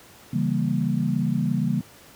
sine chord, C# diminished seventh, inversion none, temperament equal, 138.59 / 164.81 / 196 / 233.1 Hz, C#3 / E3 / G3 / Bb3, 0 / 0 / 0 / 0 cents, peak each -26 dBFS, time 0.33-1.81 s, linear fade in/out 5 ms, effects pink hiss -49 dBFS RMS until 2.15 s + high-pass 80 Hz 12 dB/octave

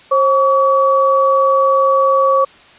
sine tone pair together, 536 / 1135.7 Hz, C5 / C#6, +42 / +42 cents, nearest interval octave + minor second, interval 1300 cents, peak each -12 dBFS, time 0.11-2.45 s, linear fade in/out 10 ms, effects white hiss -43 dBFS RMS until 2.78 s + resampled to 8000 Hz

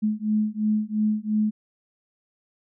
sine beating tone pair, 212.2 / 215.1 Hz, G#3 / A3, +38 / -39 cents, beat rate 2.9 Hz, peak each -24 dBFS, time 0.02-1.51 s, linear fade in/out 20 ms, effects none

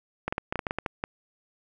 clicks, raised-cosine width 0.5 ms, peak -13 dBFS, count 11, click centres 0.28 / 0.325 / 0.381 / 0.525 / 0.557 / 0.592 / 0.668 / 0.709 / 0.786 / 0.862 / 1.039 s, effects none

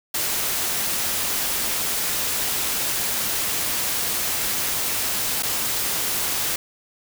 white noise with dropouts, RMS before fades -24 dBFS, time 0.14-6.56 s, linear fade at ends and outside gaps 5 ms, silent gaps 5.425-5.431 s, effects none

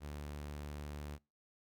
sawtooth tone, 73.42 Hz, D2, in tune, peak -39 dBFS, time 0-1.19 s, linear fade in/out 50 ms, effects noise-tail reverb RT60 0.3 s tail -26 dB re dry

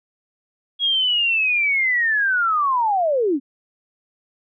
sine linear sweep, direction down, 3322 to 250 Hz, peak -16 dBFS, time 0.79-3.4 s, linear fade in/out 50 ms, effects none

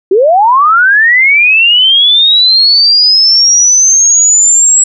sine linear sweep, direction up, 356 to 7750 Hz, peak -3 dBFS, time 0.11-4.84 s, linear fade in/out 5 ms, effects none

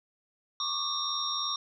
sine tone cluster, 1102 / 1185 / 3673 / 3968 / 5580 Hz, C#6 / D6 / A#7 / B7 / F8, -11 / +15 / -26 / +7 / -2 cents, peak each -37 / -37 / -33 / -39 / -35 dBFS, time 0.6-1.56 s, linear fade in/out 2 ms, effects none

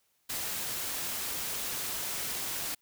white noise, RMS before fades -35 dBFS, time 0.29-2.75 s, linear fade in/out 10 ms, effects white hiss -73 dBFS RMS until 2.81 s

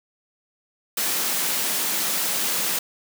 white high-pass noise, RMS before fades -24 dBFS, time 0.97-2.79 s, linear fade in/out 5 ms, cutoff 150 Hz, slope 96 dB/octave, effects none

